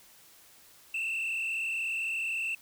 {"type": "tone with frequency modulation", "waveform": "sine", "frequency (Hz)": 2675, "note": "E7", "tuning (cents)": 25, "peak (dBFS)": -27, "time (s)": [0.94, 2.55], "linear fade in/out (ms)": 5, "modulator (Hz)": 42, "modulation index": 1.9, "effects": ["tanh soft clip ceiling -29 dBFS", "white hiss -57 dBFS RMS until 2.61 s"]}